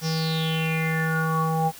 square tone with low-pass filter sweep, 160.7 Hz, E3, 44 cents flat, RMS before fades -24 dBFS, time 0.01-1.72 s, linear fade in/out 50 ms, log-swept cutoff 5700 to 770 Hz, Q 7.7, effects white hiss -44 dBFS RMS until 1.79 s

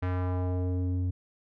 square tone with low-pass filter sweep, 90.9 Hz, F#2, 30 cents flat, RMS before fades -29 dBFS, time 0.02-1.11 s, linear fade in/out 10 ms, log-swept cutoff 1900 to 190 Hz, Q 1.3, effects none

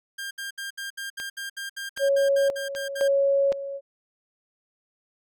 sawtooth tone bursts, 1600 Hz, G6, 35 cents sharp, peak -28 dBFS, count 15, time 0.18-3.082 s, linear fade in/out 10 ms, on 130 ms, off 68 ms
click train, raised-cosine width 0.2 ms, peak -20 dBFS, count 4, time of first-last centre 1.2-3.526 s, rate 1.29 Hz
sine tone with tremolo, 554.4 Hz, C#5, in tune, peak -18 dBFS, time 1.99-3.81 s, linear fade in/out 50 ms, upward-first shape square, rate 0.98 Hz, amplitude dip 75%
effects none

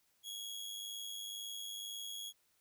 sawtooth tone with amplitude modulation, 3322 Hz, G#7, in tune, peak -37 dBFS, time 0.23-2.33 s, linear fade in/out 50 ms, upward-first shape sine, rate 102 Hz, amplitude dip 50%, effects white hiss -75 dBFS RMS until 2.6 s

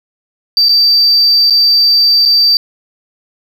sine tone with dropouts, 4655 Hz, D8, 16 cents flat, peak -4 dBFS, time 0.57-2.57 s, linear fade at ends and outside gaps 1 ms, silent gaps 0.686-0.692 / 1.499-1.506 / 2.253-2.258 s, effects tanh soft clip ceiling -3 dBFS

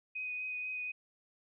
sine tone with vibrato, 2500 Hz, D#7, 8 cents sharp, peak -36 dBFS, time 0.15-0.92 s, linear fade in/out 10 ms, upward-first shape triangle, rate 4.1 Hz, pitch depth 15 cents each way, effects none

